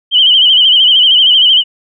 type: tone with vibrato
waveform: sine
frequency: 3056 Hz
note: G7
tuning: 45 cents flat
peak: -4 dBFS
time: 0.11-1.64 s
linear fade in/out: 50 ms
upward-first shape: sine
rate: 13 Hz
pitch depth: 80 cents each way
effects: none